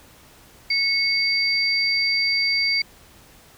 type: tone pair together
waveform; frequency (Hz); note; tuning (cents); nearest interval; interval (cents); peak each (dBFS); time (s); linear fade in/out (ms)
sine; 2199 / 4680; C#7 / D8; -14 / -7; octave + minor second; 1307; -21; 0.7-2.82; 5
effects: pink hiss -50 dBFS RMS until 3.57 s